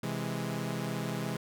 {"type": "chord", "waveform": "sawtooth", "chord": "C augmented", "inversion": "none", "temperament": "equal", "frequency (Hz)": [130.81, 164.81, 207.7], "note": ["C3", "E3", "G#3"], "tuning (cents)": [0, 0, 0], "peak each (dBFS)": -33, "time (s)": [0.03, 1.37], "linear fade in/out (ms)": 5, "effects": []}